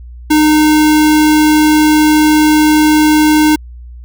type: tone with sample-and-hold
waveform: sine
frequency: 305.8 Hz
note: D#4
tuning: 30 cents flat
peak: -5 dBFS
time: 0.3-3.56 s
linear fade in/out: 10 ms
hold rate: 1225 Hz
effects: added 60 Hz sine -28 dBFS peak until 4.04 s